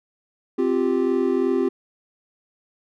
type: chord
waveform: triangle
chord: C suspended fourth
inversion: none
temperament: equal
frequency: 261.6 / 349.2 / 392 Hz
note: C4 / F4 / G4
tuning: 0 / 0 / 0 cents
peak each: -21 / -21 / -20 dBFS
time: 0.58-1.69 s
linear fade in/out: 10 ms
effects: none